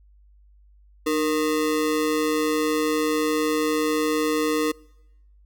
square ring-modulated tone, 386 Hz, G4, 27 cents flat, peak -18 dBFS, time 1.06-4.72 s, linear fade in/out 10 ms, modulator 80.7 Hz, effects noise-tail reverb RT60 0.9 s tail -25 dB re dry + added 50 Hz sine -51 dBFS peak until 5.45 s

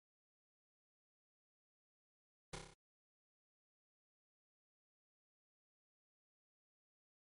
pink noise with echo, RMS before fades -45 dBFS, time 2.53-2.56 s, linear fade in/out 5 ms, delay 30 ms, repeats 6, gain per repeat -3 dB, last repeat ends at 2.74 s, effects low-pass 10000 Hz 12 dB/octave + MP3 48 kbps

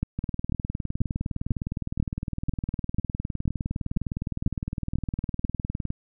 two click trains, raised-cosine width 5 ms, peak -12 / -16 dBFS, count 12 / 113, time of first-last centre 0.03-5.449 / 0.19-5.904 s, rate 2.03 / 19.6 Hz, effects none

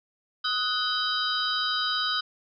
sine tone cluster, 1258 / 1481 / 3096 / 3862 / 4894 Hz, D#6 / F#6 / G7 / B7 / D#8, +19 / +1 / -22 / -39 / -29 cents, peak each -31 dBFS, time 0.44-2.21 s, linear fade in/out 10 ms, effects none

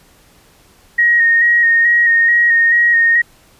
sine tone with vibrato, 1871 Hz, A#6, 6 cents sharp, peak -8 dBFS, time 0.98-3.22 s, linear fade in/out 10 ms, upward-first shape square, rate 2.3 Hz, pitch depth 20 cents each way, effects pink hiss -49 dBFS RMS until 3.59 s + resampled to 32000 Hz

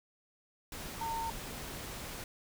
sine tone in noise, 910 Hz, A#5, 42 cents flat, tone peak -34 dBFS, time 1.01-1.3 s, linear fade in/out 2 ms, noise pink, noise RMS -43 dBFS, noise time 0.72-2.24 s, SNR +6 dB, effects none

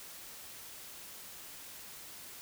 silence, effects white hiss -49 dBFS RMS until 2.41 s

